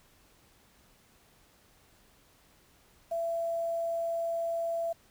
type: tone with quantisation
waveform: sine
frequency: 670 Hz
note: E5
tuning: 28 cents sharp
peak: -29 dBFS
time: 3.11-4.93 s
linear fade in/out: 10 ms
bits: 9
effects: pink hiss -63 dBFS RMS until 5.1 s

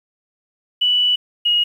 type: tone pair in turn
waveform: sine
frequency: 2960 / 2884 Hz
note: F#7 / F#7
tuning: 0 / -45 cents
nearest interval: unison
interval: 45 cents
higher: first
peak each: -13 dBFS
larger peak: neither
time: 0.81-1.16 / 1.45-1.64 s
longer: first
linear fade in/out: 10 ms
effects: 8-bit

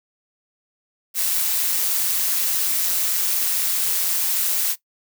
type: noise with amplitude modulation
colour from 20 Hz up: blue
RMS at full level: -19 dBFS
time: 1.14-4.76 s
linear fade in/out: 50 ms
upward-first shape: sine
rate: 178 Hz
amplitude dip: 50%
effects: noise-tail reverb RT60 0.1 s tail -17 dB re dry

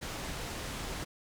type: low-pass noise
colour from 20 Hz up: pink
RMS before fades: -39 dBFS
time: 0.01-1.05 s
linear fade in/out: 20 ms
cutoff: 9000 Hz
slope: 12 dB/octave
effects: none

